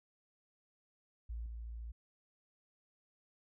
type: tone with level steps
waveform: sine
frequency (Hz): 57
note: A#1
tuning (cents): -38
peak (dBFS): -39 / -42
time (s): 1.29-1.92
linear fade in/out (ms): 10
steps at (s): 1.46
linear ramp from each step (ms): 2
effects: none